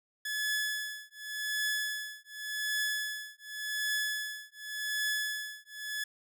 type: tone with tremolo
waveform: sawtooth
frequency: 1711 Hz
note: A6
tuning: 49 cents flat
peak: -25 dBFS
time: 0.25-6.04 s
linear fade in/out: 5 ms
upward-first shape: triangle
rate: 0.88 Hz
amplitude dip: 100%
effects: none